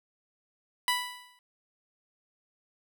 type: tone with exponential decay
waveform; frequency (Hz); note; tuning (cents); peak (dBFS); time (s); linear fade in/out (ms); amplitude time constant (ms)
15% pulse; 987.8; B5; 0; -16; 0.88-1.39; 1; 110
effects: none